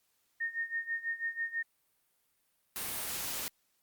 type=tone with tremolo; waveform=sine; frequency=1838 Hz; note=A#6; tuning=25 cents flat; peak=-30 dBFS; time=0.4-1.63 s; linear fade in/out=10 ms; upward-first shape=sine; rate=6.1 Hz; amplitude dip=85%
type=noise; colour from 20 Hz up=white; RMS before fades=-37 dBFS; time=2.76-3.48 s; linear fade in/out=0 ms
effects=white hiss -75 dBFS RMS until 3.82 s + Opus 48 kbps